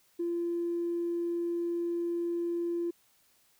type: tone with tanh clipping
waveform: triangle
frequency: 342.8 Hz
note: F4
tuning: 32 cents flat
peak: -29 dBFS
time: 0.19-2.91 s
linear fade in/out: 10 ms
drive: 4 dB
effects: white hiss -67 dBFS RMS until 3.59 s